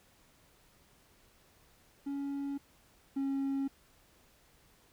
triangle tone pair in turn, 280 / 273.4 Hz, C#4 / C#4, +18 / -24 cents, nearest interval unison, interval 42 cents, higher first, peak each -32 / -28 dBFS, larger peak second, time 2.06-2.58 / 3.16-3.68 s, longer neither, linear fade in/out 10 ms, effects tanh soft clip ceiling -24 dBFS + pink hiss -65 dBFS RMS until 4.92 s

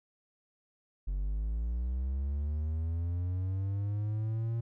triangle linear sweep, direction up, 45.67 to 116.54 Hz, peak -28 dBFS, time 1.07-4.61 s, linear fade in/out 10 ms, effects none

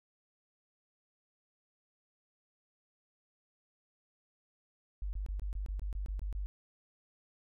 sine tone bursts, 49.12 Hz, G1, 4 cents sharp, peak -34 dBFS, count 11, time 5.02-6.46 s, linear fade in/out 0 ms, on 110 ms, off 23 ms, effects none

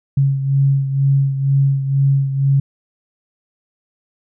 sine beating tone pair, 137.2 / 139.3 Hz, C#3 / C#3, -17 / +9 cents, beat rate 2.1 Hz, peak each -13 / -20 dBFS, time 0.17-2.6 s, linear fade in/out 5 ms, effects none

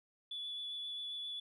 sine tone with vibrato, 3440 Hz, A7, 40 cents flat, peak -39 dBFS, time 0.31-1.4 s, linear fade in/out 5 ms, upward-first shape sine, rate 7.5 Hz, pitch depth 10 cents each way, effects tanh soft clip ceiling -35 dBFS

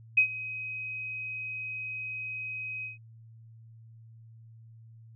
sine tone with ADSR envelope, 2526 Hz, D#7, 26 cents sharp, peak -16 dBFS, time 0.17-2.98 s, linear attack 9 ms, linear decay 91 ms, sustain -18 dB, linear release 140 ms, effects added 113 Hz sine -49 dBFS peak until 5.15 s

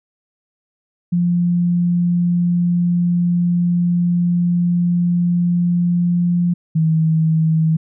sine tone pair in turn, 174.61 / 160.06 Hz, F3 / D#3, 0 / +49 cents, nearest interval major second, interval 151 cents, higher first, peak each -13 / -12 dBFS, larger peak second, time 1.12-6.54 / 6.75-7.77 s, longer first, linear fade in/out 10 ms, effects none

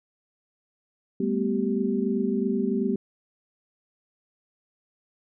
sine tone cluster, 198.4 / 221.3 / 249 / 388.1 Hz, G3 / A3 / B3 / G4, +21 / +10 / +14 / -17 cents, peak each -28 dBFS, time 1.2-2.96 s, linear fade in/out 5 ms, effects none

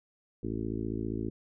harmonic tone, 55 Hz, A1, in tune, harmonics 1 / 2 / 3 / 4 / 5 / 6 / 7 / 8, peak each -41 / -38 / -47 / -38 / -38 / -38 / -40 / -47 dBFS, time 0.43-1.3 s, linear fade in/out 5 ms, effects none

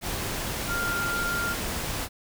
sine tone in noise, 1396.9 Hz, F6, in tune, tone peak -27 dBFS, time 0.67-1.56 s, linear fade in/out 50 ms, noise pink, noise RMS -31 dBFS, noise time 0.01-2.09 s, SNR +1 dB, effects none

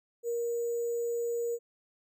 sine tone with sample-and-hold, 470 Hz, A#4, 14 cents sharp, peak -29 dBFS, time 0.23-1.59 s, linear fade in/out 50 ms, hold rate 7350 Hz, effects none

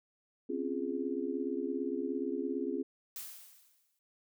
sine chord, Db major seventh, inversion third, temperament just, 259.9 / 277.2 / 346.5 / 415.8 Hz, C4 / Db4 / F4 / Ab4, -11 / 0 / -14 / +2 cents, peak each -38 dBFS, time 0.49-2.83 s, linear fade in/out 10 ms
blue noise with exponential decay, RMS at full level -41 dBFS, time 3.16-3.99 s, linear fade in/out 1 ms, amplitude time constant 180 ms
effects none

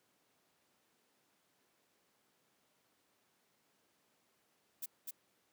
violet noise with echo, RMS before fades -41 dBFS, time 4.82-4.86 s, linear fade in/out 10 ms, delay 250 ms, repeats 1, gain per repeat -2 dB, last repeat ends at 5.11 s, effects pink hiss -75 dBFS RMS until 5.52 s + high-pass 200 Hz 12 dB/octave

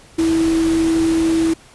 sine tone in noise, 326.6 Hz, E4, 16 cents flat, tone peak -13 dBFS, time 0.18-1.54 s, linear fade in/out 10 ms, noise pink, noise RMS -28 dBFS, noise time 0.18-1.54 s, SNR +12 dB, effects pink hiss -46 dBFS RMS until 1.74 s + resampled to 24000 Hz

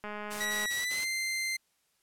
click train, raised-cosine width 0.5 ms, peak -25 dBFS, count 130, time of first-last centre 0.04-0.657 s, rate 209 Hz
white noise bursts, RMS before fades -40 dBFS, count 4, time 0.3-1.054 s, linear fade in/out 20 ms, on 160 ms, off 38 ms
sawtooth tone with pitch glide, 1933 to 2084 Hz, B6 to C7, -38 to -7 cents, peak -27 dBFS, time 0.4-1.57 s, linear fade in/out 10 ms, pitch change +131 cents, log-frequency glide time 0.76-1.04 s
effects white hiss -73 dBFS RMS until 2.02 s + low-pass 12000 Hz 12 dB/octave

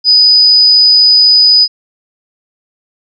sine tone, 4978 Hz, D#8, in tune, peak -3 dBFS, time 0.04-1.68 s, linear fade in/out 50 ms, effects none

